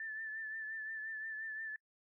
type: tone with vibrato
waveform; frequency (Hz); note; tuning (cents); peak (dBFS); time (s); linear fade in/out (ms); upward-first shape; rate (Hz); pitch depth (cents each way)
sine; 1760; A6; 0; -40; 0-1.76; 2; triangle; 5.7; 43
effects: noise-tail reverb RT60 0.1 s tail -25 dB re dry